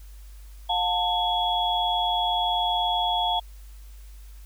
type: tone cluster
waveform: sine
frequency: 712 / 891 / 3352 Hz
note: F5 / A5 / G#7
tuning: +33 / +22 / +15 cents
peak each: -26 dBFS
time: 0.69-3.4 s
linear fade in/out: 10 ms
effects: added 50 Hz sine -41 dBFS peak until 4.45 s + white hiss -57 dBFS RMS until 4.45 s